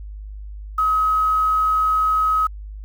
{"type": "tone with quantisation", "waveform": "sine", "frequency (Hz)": 1273, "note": "D#6", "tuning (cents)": 39, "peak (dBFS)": -15, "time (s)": [0.78, 2.47], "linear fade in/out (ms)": 5, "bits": 7, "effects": ["added 51 Hz sine -31 dBFS peak until 2.84 s"]}